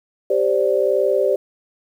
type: chord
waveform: sine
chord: G suspended fourth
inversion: none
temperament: equal with one note detuned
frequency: 392 / 523.3 / 584.6 Hz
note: G4 / C5 / D5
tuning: 0 / 0 / -8 cents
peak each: -19 dBFS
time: 0.3-1.36 s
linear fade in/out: 5 ms
effects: 8-bit